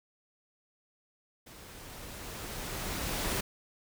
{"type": "noise with level ramp", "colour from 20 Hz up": "pink", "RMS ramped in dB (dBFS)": [-51, -31], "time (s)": [1.46, 3.41], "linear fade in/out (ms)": 10, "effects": []}